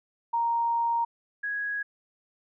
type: tone pair in turn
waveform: sine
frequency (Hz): 932.3 / 1661.2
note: A#5 / G#6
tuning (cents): 0 / 0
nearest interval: minor seventh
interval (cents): 1000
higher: second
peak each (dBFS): -23 / -28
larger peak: first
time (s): 0.33-1.05 / 1.43-1.83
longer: first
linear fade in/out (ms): 10
effects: none